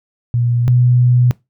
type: tone pair in turn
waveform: sine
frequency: 120 / 123.37 Hz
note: B2 / B2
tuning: -49 / -1 cents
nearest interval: unison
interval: 48 cents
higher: second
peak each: -12 / -8 dBFS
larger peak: second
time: 0.34-0.68 / 0.68-1.31 s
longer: second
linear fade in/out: 0 ms
effects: noise-tail reverb RT60 0.2 s tail -21 dB re dry